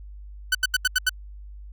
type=tone bursts; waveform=sawtooth; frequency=1500 Hz; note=F#6; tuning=23 cents sharp; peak=-14 dBFS; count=6; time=0.52-1.094 s; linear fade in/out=5 ms; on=29 ms; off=80 ms; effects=added 50 Hz sine -38 dBFS peak until 1.72 s